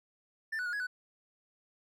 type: tone with pitch steps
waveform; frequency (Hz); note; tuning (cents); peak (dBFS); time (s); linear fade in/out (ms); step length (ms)
triangle; 1779 / 1482 / 1437 / 1669 / 1492; A6 / F#6 / F6 / G#6 / F#6; +19 / +2 / +49 / +8 / +14; -31; 0.52-0.87; 10; 70
effects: none